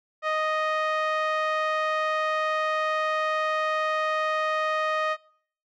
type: tone with low-pass filter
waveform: 5% pulse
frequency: 622.3 Hz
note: D#5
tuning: in tune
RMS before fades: -26 dBFS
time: 0.22-5.17 s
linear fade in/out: 50 ms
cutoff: 1400 Hz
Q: 1.2
effects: noise-tail reverb RT60 0.6 s tail -24 dB re dry